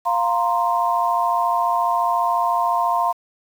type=chord; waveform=sine; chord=F suspended fourth; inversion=none; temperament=equal; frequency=698.5 / 932.3 / 1046.5 Hz; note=F5 / Bb5 / C6; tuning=0 / 0 / 0 cents; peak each=-21 dBFS; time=0.05-3.13 s; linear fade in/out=20 ms; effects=7-bit